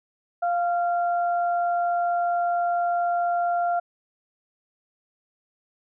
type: tone pair together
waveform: sine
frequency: 698.5 / 1382.2 Hz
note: F5 / F6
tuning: 0 / -18 cents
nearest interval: octave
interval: 1182 cents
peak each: -21 / -32 dBFS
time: 0.42-3.8 s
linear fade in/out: 10 ms
effects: none